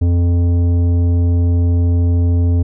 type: tone with tanh clipping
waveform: sine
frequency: 86.7 Hz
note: F2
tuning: 12 cents flat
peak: -12 dBFS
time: 0.01-2.63 s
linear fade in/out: 10 ms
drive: 11 dB
effects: none